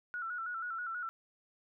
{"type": "tone with vibrato", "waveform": "sine", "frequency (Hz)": 1396.9, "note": "F6", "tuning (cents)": 0, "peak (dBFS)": -36, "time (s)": [0.14, 1.09], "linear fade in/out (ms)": 0, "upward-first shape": "square", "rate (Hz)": 6.2, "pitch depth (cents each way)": 71, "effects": []}